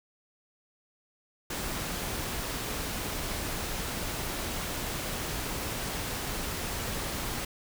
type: noise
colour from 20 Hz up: pink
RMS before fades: -34 dBFS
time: 1.5-7.45 s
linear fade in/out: 5 ms
effects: none